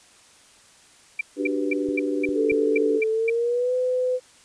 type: tone bursts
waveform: sine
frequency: 2349 Hz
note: D7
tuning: in tune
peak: -21 dBFS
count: 9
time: 1.19-3.299 s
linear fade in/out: 5 ms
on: 21 ms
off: 240 ms
type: chord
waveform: sine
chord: G major seventh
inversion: second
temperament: equal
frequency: 293.7 / 370 / 392 / 493.9 Hz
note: D4 / F#4 / G4 / B4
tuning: 0 / 0 / 0 / 0 cents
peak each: -25 / -31 / -28 / -30 dBFS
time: 1.36-3.01 s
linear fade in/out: 50 ms
type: clicks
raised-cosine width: 3 ms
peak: -26 dBFS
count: 3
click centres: 1.888 / 2.29 / 2.52 s
type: tone with pitch glide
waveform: sine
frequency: 440 to 505.4 Hz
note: A4 to B4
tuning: 0 to +40 cents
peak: -20 dBFS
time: 2.34-4.2 s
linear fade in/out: 50 ms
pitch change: +240 cents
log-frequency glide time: 3.11-3.74 s
effects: white hiss -53 dBFS RMS until 4.44 s + resampled to 22050 Hz